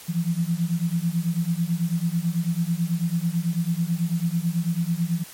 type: beating tone pair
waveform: sine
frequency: 164.81 / 173.91 Hz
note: E3 / F3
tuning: 0 / -7 cents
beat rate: 9.1 Hz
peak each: -24 / -24 dBFS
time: 0.08-5.24 s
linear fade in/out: 20 ms
effects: white hiss -43 dBFS RMS until 5.33 s + MP3 64 kbps